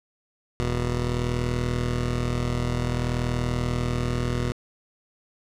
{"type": "tone pair together", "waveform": "15% pulse", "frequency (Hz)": [40.52, 121.5], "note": ["E1", "B2"], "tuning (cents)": [-29, -28], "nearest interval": "octave + perfect fifth", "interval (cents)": 1901, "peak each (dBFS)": -21, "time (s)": [0.6, 4.52], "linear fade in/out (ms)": 0, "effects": ["low-pass 8000 Hz 12 dB/octave"]}